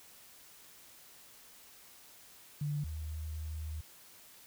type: tone pair in turn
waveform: sine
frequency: 146.83 / 77.78 Hz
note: D3 / D#2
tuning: 0 / 0 cents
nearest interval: major seventh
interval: 1100 cents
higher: first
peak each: -32 / -37 dBFS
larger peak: first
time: 2.61-2.84 / 2.84-3.81 s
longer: second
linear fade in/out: 5 ms
effects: white hiss -57 dBFS RMS until 4.46 s